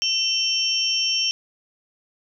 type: tone cluster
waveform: sine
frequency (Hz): 2684 / 3094 / 5510 / 5980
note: E7 / G7 / F8 / F#8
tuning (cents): +31 / -23 / -24 / +17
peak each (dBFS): -30 / -24 / -22 / -30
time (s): 0.02-1.31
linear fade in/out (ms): 0
effects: none